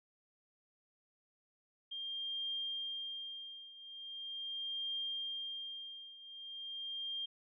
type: tone with tremolo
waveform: sine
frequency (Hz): 3200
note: G7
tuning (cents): +35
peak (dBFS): -36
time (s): 1.91-7.26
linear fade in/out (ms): 10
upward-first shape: triangle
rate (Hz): 0.41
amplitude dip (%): 85
effects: none